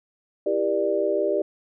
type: chord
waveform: sine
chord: E half-diminished seventh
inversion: none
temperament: just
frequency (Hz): 329.6 / 395.6 / 474.7 / 593.3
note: E4 / G4 / Bb4 / D5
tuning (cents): 0 / +16 / +31 / +18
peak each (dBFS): -29 / -24 / -29 / -24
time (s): 0.46-1.42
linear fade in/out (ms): 5
effects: none